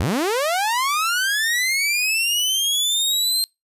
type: linear sweep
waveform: sawtooth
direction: up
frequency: 62.3 to 4186 Hz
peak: -15 dBFS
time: 0-3.44 s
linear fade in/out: 0 ms
effects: noise-tail reverb RT60 0.2 s tail -25 dB re dry + resampled to 32000 Hz